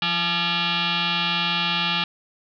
sine tone with frequency modulation, 173.9 Hz, F3, 7 cents flat, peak -20 dBFS, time 0.02-2.04 s, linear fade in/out 2 ms, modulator 514 Hz, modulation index 7.3, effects none

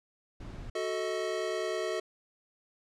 brown noise, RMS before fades -42 dBFS, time 0.4-0.7 s, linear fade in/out 5 ms
square chord, D# diminished, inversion first, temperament equal with one note detuned, 370 / 440 / 633.1 Hz, F#4 / A4 / D#5, 0 / 0 / +30 cents, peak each -36 dBFS, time 0.75-2 s, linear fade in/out 5 ms
effects low-pass 7000 Hz 12 dB/octave

